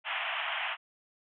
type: band-pass noise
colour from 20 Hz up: white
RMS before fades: -34 dBFS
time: 0.04-0.77 s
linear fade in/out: 50 ms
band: 640 to 3200 Hz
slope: 96 dB/octave
effects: none